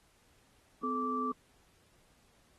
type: tone cluster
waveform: sine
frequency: 254.6 / 433.2 / 1166 Hz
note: C4 / A4 / D6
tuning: -47 / -27 / -13 cents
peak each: -36 / -40 / -33 dBFS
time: 0.83-1.32 s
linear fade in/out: 5 ms
effects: pink hiss -68 dBFS RMS until 2.58 s + AAC 32 kbps